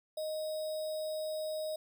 sine tone with sample-and-hold, 622.3 Hz, D#5, in tune, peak -34 dBFS, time 0.17-1.76 s, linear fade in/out 5 ms, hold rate 4410 Hz, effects none

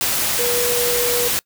sine tone in noise, 483.9 Hz, B4, 35 cents flat, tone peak -20 dBFS, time 0.39-1.28 s, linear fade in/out 0 ms, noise white, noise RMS -20 dBFS, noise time 0.01-1.39 s, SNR -3 dB, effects noise-tail reverb RT60 0.1 s tail -25 dB re dry

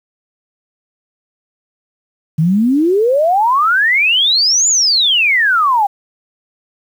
sine exponential two-way sweep, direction up then down, 150.7 to 7150 to 778 Hz, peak -9 dBFS, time 2.38-5.87 s, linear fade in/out 10 ms, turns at 4.68 s, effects 7-bit

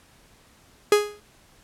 45% pulse tone with exponential decay, 415.3 Hz, G#4, in tune, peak -11 dBFS, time 0.92-1.2 s, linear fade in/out 2 ms, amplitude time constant 59 ms, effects pink hiss -56 dBFS RMS until 1.63 s + low-pass 12000 Hz 12 dB/octave

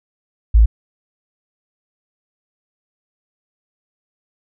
sine tone, 55 Hz, A1, in tune, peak -6 dBFS, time 0.54-0.66 s, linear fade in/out 10 ms, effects none

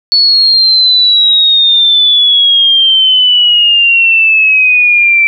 sine exponential sweep, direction down, 4435 to 2328 Hz, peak -4 dBFS, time 0.12-5.27 s, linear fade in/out 0 ms, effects none

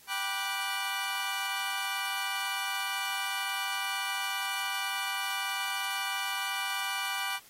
20% pulse chord, G major seventh, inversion none, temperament just, 784 / 980 / 1176 / 1470 Hz, G5 / B5 / D6 / F#6, 0 / -14 / +2 / -12 cents, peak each -32 / -33 / -32 / -32 dBFS, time 0.07-7.4 s, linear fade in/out 50 ms, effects white hiss -56 dBFS RMS until 7.49 s + AAC 48 kbps

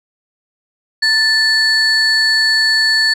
sine tone pair together, 1760 / 4435 Hz, A6 / C#8, 0 / 0 cents, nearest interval octave + major third, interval 1600 cents, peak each -11 dBFS, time 1.02-3.14 s, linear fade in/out 10 ms, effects tanh soft clip ceiling -7 dBFS

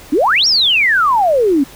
sine exponential two-way sweep, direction up then down, 260.2 to 5720 to 260.2 Hz, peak -9 dBFS, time 0.12-1.64 s, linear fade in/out 10 ms, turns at 0.47 s, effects pink hiss -38 dBFS RMS until 1.75 s

